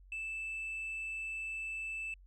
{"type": "tone", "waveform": "sine", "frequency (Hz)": 2637, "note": "E7", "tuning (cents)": 0, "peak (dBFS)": -35, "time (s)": [0.12, 2.14], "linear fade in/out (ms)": 2, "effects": ["tanh soft clip ceiling -36 dBFS", "added 46 Hz sine -55 dBFS peak until 2.26 s"]}